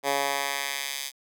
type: tone with high-pass filter sweep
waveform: 10% pulse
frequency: 140 Hz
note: C#3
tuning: 18 cents sharp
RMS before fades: -29 dBFS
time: 0.03-1.12 s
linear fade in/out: 50 ms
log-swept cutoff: 520 to 3900 Hz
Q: 0.83
effects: none